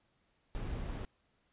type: noise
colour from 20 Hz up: brown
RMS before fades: -39 dBFS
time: 0.55-1.05 s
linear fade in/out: 0 ms
effects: pink hiss -75 dBFS RMS until 1.52 s + resampled to 8000 Hz